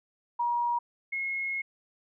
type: tone pair in turn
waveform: sine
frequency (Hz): 954 / 2165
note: A#5 / C#7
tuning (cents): +40 / -41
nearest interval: octave + major second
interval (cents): 1419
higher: second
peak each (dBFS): -25 / -29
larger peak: first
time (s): 0.39-0.79 / 1.12-1.62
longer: second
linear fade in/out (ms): 10
effects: none